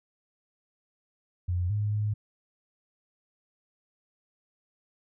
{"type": "tone with pitch steps", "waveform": "sine", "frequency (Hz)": [89, 104.5, 105.4], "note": ["F2", "G#2", "G#2"], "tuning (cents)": [33, 11, 26], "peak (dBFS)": -25, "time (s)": [1.48, 2.14], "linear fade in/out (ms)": 10, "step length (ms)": 220, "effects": []}